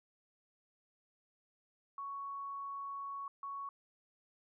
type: tone bursts at uneven times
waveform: sine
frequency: 1113 Hz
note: C#6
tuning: 7 cents sharp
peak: -40 dBFS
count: 2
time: 1.98-3.28 / 3.43-3.69 s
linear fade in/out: 2 ms
effects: none